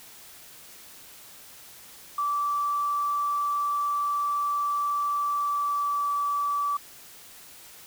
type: tone with pitch glide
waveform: triangle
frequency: 1161 to 1153.6 Hz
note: D6 to D6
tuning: -20 to -31 cents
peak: -20 dBFS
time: 2.18-6.77 s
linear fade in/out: 5 ms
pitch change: -11 cents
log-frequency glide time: 5.31-6.12 s
effects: tanh soft clip ceiling -22 dBFS + white hiss -48 dBFS RMS until 7.86 s